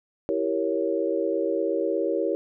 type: chord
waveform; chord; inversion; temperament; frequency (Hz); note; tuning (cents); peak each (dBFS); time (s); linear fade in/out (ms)
sine; E diminished seventh; none; equal with one note detuned; 329.6 / 389.3 / 466.2 / 554.4; E4 / G4 / Bb4 / Db5; 0 / -12 / 0 / 0; -28; 0.29-2.35; 0
effects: none